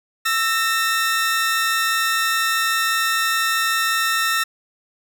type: tone pair together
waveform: sawtooth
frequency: 1324 / 1833 Hz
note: E6 / A#6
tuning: +7 / -30 cents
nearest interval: tritone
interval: 563 cents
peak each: -17 dBFS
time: 0.25-4.44 s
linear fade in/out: 10 ms
effects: none